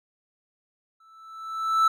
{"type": "tone with exponential growth", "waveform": "triangle", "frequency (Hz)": 1318.5, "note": "E6", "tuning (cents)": 0, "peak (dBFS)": -13, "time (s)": [1, 1.88], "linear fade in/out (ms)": 5, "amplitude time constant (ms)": 190, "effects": []}